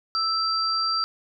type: tone pair together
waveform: sine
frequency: 1318.5 / 4710 Hz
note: E6 / D8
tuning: 0 / +4 cents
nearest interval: octave + minor seventh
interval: 2204 cents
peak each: -25 / -24 dBFS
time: 0.15-1.04 s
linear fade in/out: 0 ms
effects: none